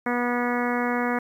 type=harmonic tone; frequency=243.2 Hz; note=B3; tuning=26 cents flat; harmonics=1 / 2 / 3 / 4 / 5 / 6 / 7 / 8 / 9; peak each=-26 / -29 / -31 / -32 / -33 / -34 / -34 / -35 / -36 dBFS; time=0.06-1.19 s; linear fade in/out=5 ms; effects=9-bit